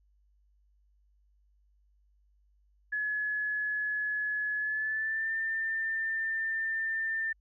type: tone with pitch glide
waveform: sine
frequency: 1700 to 1792.8 Hz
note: G#6 to A6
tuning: +40 to +32 cents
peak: -29 dBFS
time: 2.92-7.33 s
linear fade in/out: 10 ms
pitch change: +92 cents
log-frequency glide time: 4.57-5.31 s
effects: added 50 Hz sine -64 dBFS peak until 7.4 s